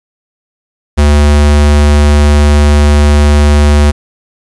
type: tone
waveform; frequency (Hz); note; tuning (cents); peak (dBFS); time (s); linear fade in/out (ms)
square; 73.42; D2; 0; -4; 0.97-3.92; 20
effects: resampled to 24000 Hz + 7-bit